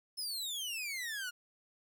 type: exponential sweep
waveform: sawtooth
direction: down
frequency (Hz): 5274 to 1410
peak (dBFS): -34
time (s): 0.17-1.31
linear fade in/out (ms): 20
effects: 12-bit